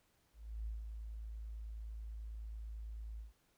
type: tone with ADSR envelope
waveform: sine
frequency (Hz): 54.6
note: A1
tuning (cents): -13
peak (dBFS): -38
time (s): 0.33-3.33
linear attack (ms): 330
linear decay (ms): 160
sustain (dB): -5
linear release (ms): 140
effects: pink hiss -75 dBFS RMS until 3.57 s